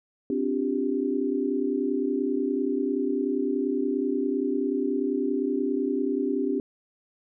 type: tone cluster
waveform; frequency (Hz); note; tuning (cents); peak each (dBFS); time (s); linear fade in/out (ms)
sine; 259.5 / 289.8 / 355.4 / 392.5; C4 / D4 / F4 / G4; -14 / -23 / +30 / +2; -28 / -28 / -35 / -28; 0.3-6.6; 2
effects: none